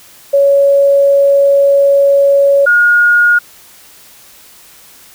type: tone pair in turn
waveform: sine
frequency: 559 / 1433.2 Hz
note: C#5 / F6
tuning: +14 / +44 cents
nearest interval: octave + major third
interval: 1630 cents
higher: second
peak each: -5 dBFS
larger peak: neither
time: 0.33-2.66 / 2.66-3.39 s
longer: first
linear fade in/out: 10 ms
effects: white hiss -40 dBFS RMS until 5.14 s